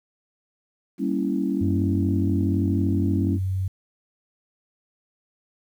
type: chord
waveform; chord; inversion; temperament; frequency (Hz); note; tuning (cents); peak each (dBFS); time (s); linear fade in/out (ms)
sine; G diminished seventh; none; equal; 196 / 233.1 / 277.2 / 329.6; G3 / Bb3 / Db4 / Fb4; 0 / 0 / 0 / 0; -26 / -29 / -25 / -28; 0.98-3.39; 50
type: tone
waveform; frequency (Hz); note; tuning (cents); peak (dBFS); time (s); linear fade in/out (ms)
sine; 94.5; F#2; +37; -22; 1.61-3.68; 5
effects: tanh soft clip ceiling -9 dBFS + 9-bit